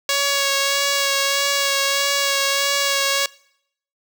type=tone with vibrato; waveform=5% pulse; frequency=557 Hz; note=C#5; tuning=8 cents sharp; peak=-6 dBFS; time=0.09-3.26 s; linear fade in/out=2 ms; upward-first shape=sine; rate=1.6 Hz; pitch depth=16 cents each way; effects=noise-tail reverb RT60 0.7 s tail -23 dB re dry